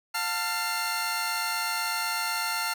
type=tone cluster; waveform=sawtooth; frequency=714 / 890 / 1380 / 2094 / 4400 Hz; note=F5 / A5 / F6 / C7 / C#8; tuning=+38 / +20 / -21 / +1 / -14 cents; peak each=-36 / -29 / -27 / -32 / -33 dBFS; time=0.14-2.74 s; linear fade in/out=10 ms; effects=none